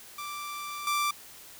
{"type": "tone with level steps", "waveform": "sawtooth", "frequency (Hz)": 1174.7, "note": "D6", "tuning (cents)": 0, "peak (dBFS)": [-32, -22], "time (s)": [0.18, 1.11], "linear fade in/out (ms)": 5, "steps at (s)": 0.87, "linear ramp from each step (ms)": 2, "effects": ["white hiss -49 dBFS RMS until 1.59 s"]}